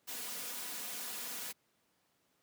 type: noise with comb filter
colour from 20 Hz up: white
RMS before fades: -42 dBFS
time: 0.07-1.53 s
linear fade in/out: 20 ms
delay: 4.1 ms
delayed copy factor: +0.6
effects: pink hiss -75 dBFS RMS until 2.42 s + high-pass 150 Hz 12 dB/octave